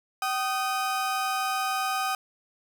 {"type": "tone pair together", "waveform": "35% pulse", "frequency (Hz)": [767.1, 1240], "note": ["G5", "D#6"], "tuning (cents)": [-38, -6], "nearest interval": "minor sixth", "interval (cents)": 832, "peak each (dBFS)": -27, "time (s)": [0.22, 2.15], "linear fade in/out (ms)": 2, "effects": []}